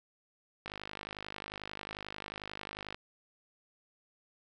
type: click train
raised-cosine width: 0.3 ms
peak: -24 dBFS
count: 118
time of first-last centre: 0.66-2.945 s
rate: 51.2 Hz
effects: none